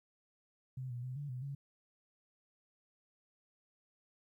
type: tone with pitch steps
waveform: sine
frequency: 129.5 / 121.5 / 127.7 / 144.2 / 126 / 139.6 Hz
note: C3 / B2 / C3 / D3 / B2 / C#3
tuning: -17 / -28 / -42 / -31 / +35 / +13 cents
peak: -39 dBFS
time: 0.77-1.55 s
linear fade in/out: 5 ms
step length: 130 ms
effects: 13-bit